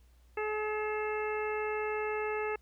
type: harmonic tone with a mistuned harmonic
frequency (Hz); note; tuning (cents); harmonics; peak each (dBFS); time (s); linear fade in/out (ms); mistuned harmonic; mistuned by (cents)
426.5; G#4; +46; 1 / 2 / 3 / 4 / 5 / 6; -33 / -39 / -41 / -43 / -42 / -43; 0.37-2.56; 5; 6; +58
effects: added 60 Hz sine -58 dBFS peak until 2.61 s + pink hiss -71 dBFS RMS until 2.61 s